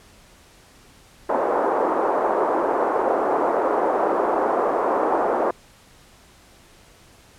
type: band-pass noise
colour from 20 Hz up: pink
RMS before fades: -21 dBFS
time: 1.29-5.51 s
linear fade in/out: 5 ms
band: 360 to 1100 Hz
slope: 24 dB/octave
effects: pink hiss -51 dBFS RMS until 7.38 s + low-pass 11000 Hz 12 dB/octave